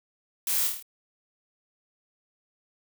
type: noise with echo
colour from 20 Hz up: blue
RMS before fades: -28 dBFS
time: 0.47-0.67 s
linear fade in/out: 2 ms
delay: 26 ms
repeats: 6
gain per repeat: -3 dB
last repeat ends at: 0.826 s
effects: none